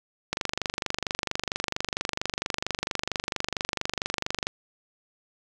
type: click train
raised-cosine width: 0.2 ms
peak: -9 dBFS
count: 102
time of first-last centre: 0.33-4.469 s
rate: 24.4 Hz
effects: none